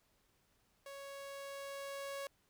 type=tone with level ramp; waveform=sawtooth; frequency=555 Hz; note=C#5; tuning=2 cents sharp; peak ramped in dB=-44 to -37 dBFS; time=0.86-2.27 s; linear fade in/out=2 ms; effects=pink hiss -75 dBFS RMS until 2.49 s